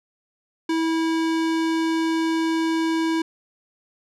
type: tone with low-pass filter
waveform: square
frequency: 325.3 Hz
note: E4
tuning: 23 cents flat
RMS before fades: -22 dBFS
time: 0.69-3.22 s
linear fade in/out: 5 ms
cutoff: 6800 Hz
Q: 0.6
effects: none